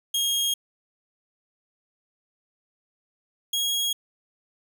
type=tone pair in turn; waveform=sawtooth; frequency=3255 / 3297 Hz; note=G#7 / G#7; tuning=-36 / -13 cents; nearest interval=unison; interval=23 cents; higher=second; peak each=-19 / -20 dBFS; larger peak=first; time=0.14-0.54 / 3.53-3.93 s; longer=neither; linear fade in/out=5 ms; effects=none